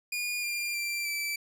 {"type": "tone with pitch steps", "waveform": "sawtooth", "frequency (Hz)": [2434, 2396, 2359, 2323], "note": ["D#7", "D7", "D7", "D7"], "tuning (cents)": [-39, 34, 7, -20], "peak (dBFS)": -27, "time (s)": [0.12, 1.36], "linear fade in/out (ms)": 5, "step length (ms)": 310, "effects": []}